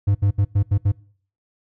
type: tone bursts at uneven times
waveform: triangle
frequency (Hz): 100.3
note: G2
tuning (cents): +40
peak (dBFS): -12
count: 6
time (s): 0.07-0.15 / 0.22-0.31 / 0.38-0.45 / 0.55-0.63 / 0.71-0.78 / 0.85-0.92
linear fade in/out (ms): 10
effects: noise-tail reverb RT60 0.5 s tail -22 dB re dry